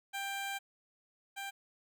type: tone pair in turn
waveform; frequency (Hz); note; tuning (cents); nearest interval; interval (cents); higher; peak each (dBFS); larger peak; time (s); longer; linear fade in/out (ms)
15% pulse; 790 / 790; G5 / G5; +13 / +13; unison; 0; neither; -30 / -33; first; 0.13-0.59 / 1.36-1.51; first; 20
effects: none